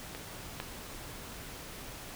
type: clicks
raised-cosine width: 0.3 ms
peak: -25 / -20 dBFS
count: 2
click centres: 0.149 / 0.601 s
effects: pink hiss -45 dBFS RMS until 2.15 s